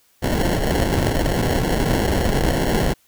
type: noise with sample-and-hold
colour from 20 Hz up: pink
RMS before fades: -19 dBFS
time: 0.22-2.94 s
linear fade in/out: 20 ms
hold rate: 1225 Hz
effects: white hiss -59 dBFS RMS until 3.07 s